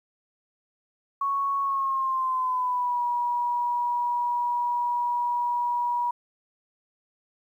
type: tone with pitch glide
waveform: sine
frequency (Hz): 1108 to 964.6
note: C#6 to B5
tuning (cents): -1 to -41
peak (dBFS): -23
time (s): 1.21-6.11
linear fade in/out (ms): 5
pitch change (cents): -240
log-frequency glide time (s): 1.62-3.03
effects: 10-bit